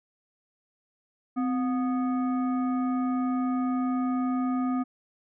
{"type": "tone with frequency modulation", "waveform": "sine", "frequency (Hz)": 257, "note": "C4", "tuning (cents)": -31, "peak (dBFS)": -24, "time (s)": [1.36, 4.84], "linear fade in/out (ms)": 20, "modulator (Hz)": 979, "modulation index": 0.51, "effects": []}